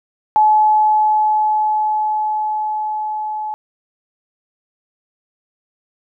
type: tone with level ramp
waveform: sine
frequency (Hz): 856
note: A5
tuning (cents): -48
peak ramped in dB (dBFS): -8 to -21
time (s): 0.36-3.54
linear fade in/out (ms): 0
effects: none